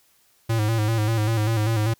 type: tone with vibrato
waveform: square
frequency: 110 Hz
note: A2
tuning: in tune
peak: -20 dBFS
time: 0.49-1.94 s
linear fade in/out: 10 ms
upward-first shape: square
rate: 5.1 Hz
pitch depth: 58 cents each way
effects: white hiss -61 dBFS RMS until 1.99 s